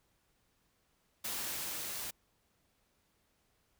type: noise with level ramp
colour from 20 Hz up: white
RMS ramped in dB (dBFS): -38 to -41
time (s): 1.24-2.11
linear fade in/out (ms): 10
effects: pink hiss -75 dBFS RMS until 3.79 s